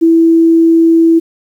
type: tone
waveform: sine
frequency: 329.6 Hz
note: E4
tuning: in tune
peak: -4 dBFS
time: 0.01-1.2 s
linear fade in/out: 20 ms
effects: 7-bit